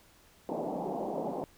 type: band-pass noise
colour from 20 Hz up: white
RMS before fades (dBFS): -35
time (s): 0.49-1.44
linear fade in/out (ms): 0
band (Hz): 160 to 840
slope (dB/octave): 48
effects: pink hiss -61 dBFS RMS until 1.57 s